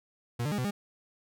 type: tone with pitch steps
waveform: 40% pulse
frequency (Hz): 119.1 / 149.2 / 205.9 / 126.4 / 203.2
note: A#2 / D3 / G#3 / B2 / G#3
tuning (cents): +38 / +28 / -15 / +41 / -38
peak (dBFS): -28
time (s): 0.39-0.71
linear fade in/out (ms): 10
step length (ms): 64
effects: none